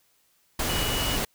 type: tone in noise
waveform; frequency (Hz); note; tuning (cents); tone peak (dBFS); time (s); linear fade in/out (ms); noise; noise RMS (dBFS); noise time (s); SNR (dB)
sine; 2932; F#7; -16; -31; 0.69-1.17; 5; pink; -27; 0.59-1.25; -7
effects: white hiss -66 dBFS RMS until 1.34 s